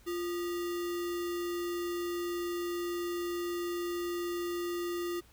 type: tone with sample-and-hold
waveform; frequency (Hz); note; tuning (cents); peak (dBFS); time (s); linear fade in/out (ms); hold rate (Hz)
sine; 348.3; F4; -5; -32; 0.06-5.21; 20; 1575
effects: added 60 Hz sine -61 dBFS peak until 5.32 s + pink hiss -62 dBFS RMS until 5.32 s